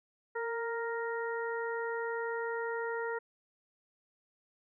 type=harmonic tone with a mistuned harmonic; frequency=466.2 Hz; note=A#4; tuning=in tune; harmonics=1 / 2 / 3 / 4; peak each=-35 / -40 / -41 / -42 dBFS; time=0.35-3.19 s; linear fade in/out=10 ms; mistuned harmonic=1; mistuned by=-25 cents; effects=none